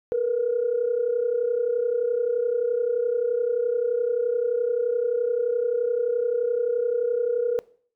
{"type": "tone pair together", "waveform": "sine", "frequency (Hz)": [454.3, 485.9], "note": ["A#4", "B4"], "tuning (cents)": [-45, -28], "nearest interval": "minor second", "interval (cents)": 117, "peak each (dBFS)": [-25, -22], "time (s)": [0.12, 7.59], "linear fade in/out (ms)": 0, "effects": ["noise-tail reverb RT60 0.5 s tail -21 dB re dry", "tanh soft clip ceiling -14 dBFS"]}